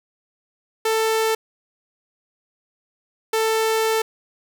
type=tone pair in turn; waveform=sawtooth; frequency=443.3 / 443.3 Hz; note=A4 / A4; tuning=+13 / +13 cents; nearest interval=unison; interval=0 cents; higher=neither; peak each=-14 dBFS; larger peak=neither; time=0.85-1.35 / 3.33-4.02 s; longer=second; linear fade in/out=5 ms; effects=none